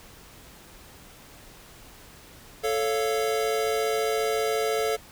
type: chord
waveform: square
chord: A augmented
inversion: none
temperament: equal with one note detuned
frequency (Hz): 440 / 554.4 / 693.6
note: A4 / C#5 / E#5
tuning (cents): 0 / 0 / -12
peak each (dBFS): -26 / -32 / -31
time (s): 2.63-4.97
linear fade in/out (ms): 20
effects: pink hiss -49 dBFS RMS until 5.11 s